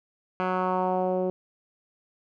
10% pulse tone with low-pass filter sweep, 184.4 Hz, F#3, 6 cents flat, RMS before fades -26 dBFS, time 0.4-1.3 s, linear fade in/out 0 ms, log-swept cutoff 1800 to 450 Hz, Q 2.1, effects none

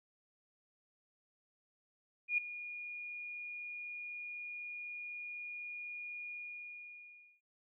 sine tone with ADSR envelope, 2436 Hz, D#7, 37 cents flat, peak -27 dBFS, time 2.28-7.41 s, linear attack 100 ms, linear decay 4 ms, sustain -15 dB, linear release 1100 ms, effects none

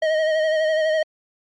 square tone with vibrato, 628 Hz, D#5, 16 cents sharp, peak -18 dBFS, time 0.02-1.03 s, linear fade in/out 5 ms, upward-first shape sine, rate 12 Hz, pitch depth 36 cents each way, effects low-pass 3000 Hz 12 dB/octave + Opus 48 kbps

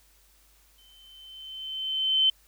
sine tone with exponential growth, 3076 Hz, G7, 33 cents flat, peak -17 dBFS, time 0.78-2.3 s, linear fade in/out 5 ms, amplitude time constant 330 ms, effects added 50 Hz sine -62 dBFS peak until 2.47 s + white hiss -62 dBFS RMS until 2.47 s

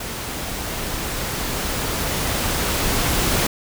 pink noise with level ramp, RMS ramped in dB -29 to -19 dBFS, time 0-3.47 s, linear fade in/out 5 ms, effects none

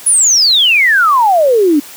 sine exponential sweep, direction down, 10548 to 277.2 Hz, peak -6 dBFS, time 0.06-1.8 s, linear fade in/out 10 ms, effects white hiss -33 dBFS RMS until 1.96 s + high-pass 150 Hz 12 dB/octave

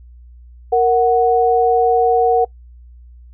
sine tone pair together, 465.5 / 740 Hz, A#4 / F#5, -2 / 0 cents, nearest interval minor sixth, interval 802 cents, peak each -13 dBFS, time 0.72-2.45 s, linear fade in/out 10 ms, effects noise-tail reverb RT60 0.1 s tail -22 dB re dry + added 60 Hz sine -38 dBFS peak until 3.33 s

